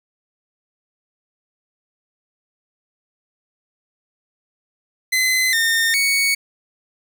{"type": "tone with pitch steps", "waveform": "sawtooth", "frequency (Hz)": [2039, 1823, 2228], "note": ["C7", "A#6", "C#7"], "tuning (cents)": [-45, -39, 8], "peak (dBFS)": -12, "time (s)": [5.12, 6.35], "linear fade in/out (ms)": 10, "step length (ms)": 410, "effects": []}